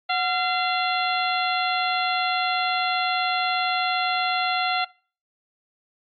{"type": "harmonic tone with a mistuned harmonic", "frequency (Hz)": 687, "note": "F5", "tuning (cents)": -29, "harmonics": [1, 2, 3, 4, 5, 6], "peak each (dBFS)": [-24, -27, -29, -30, -31, -32], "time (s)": [0.09, 4.85], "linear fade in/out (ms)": 10, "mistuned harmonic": 1, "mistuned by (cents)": 120, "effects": ["noise-tail reverb RT60 0.4 s tail -23 dB re dry", "AAC 48 kbps"]}